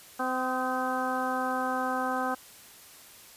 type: harmonic tone with a mistuned harmonic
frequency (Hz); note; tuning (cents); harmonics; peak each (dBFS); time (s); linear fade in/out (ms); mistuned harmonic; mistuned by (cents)
257.2; C4; -30; 1 / 2 / 3 / 4 / 5 / 6; -34 / -35 / -32 / -35 / -34 / -36; 0.19-2.35; 10; 5; -30
effects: white hiss -51 dBFS RMS until 3.36 s + resampled to 32000 Hz